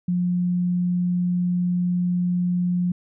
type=tone; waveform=sine; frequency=177.9 Hz; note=F3; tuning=32 cents sharp; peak=-19 dBFS; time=0.08-2.92 s; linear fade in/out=5 ms; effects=none